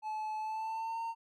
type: tone with pitch glide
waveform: triangle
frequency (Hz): 863 to 914.3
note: A5 to A#5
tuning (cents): -34 to -34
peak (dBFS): -33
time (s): 0.02-1.15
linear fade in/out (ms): 50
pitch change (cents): +100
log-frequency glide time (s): 0.38-1.01
effects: none